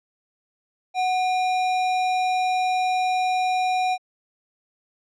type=tone with sample-and-hold; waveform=sine; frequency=740 Hz; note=F#5; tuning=in tune; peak=-19 dBFS; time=0.94-3.98 s; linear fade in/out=50 ms; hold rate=3150 Hz; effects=low-pass 5000 Hz 12 dB/octave